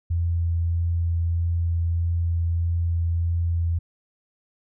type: tone with vibrato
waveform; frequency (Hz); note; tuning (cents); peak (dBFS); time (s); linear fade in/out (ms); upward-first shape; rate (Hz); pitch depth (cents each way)
sine; 84.6; E2; +45; -20; 0.1-3.79; 10; triangle; 1.6; 10
effects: none